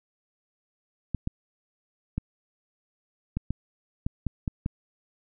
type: clicks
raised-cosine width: 5 ms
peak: -15 dBFS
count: 9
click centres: 1.147 / 1.274 / 2.18 / 3.37 / 3.506 / 4.065 / 4.267 / 4.478 / 4.661 s
effects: none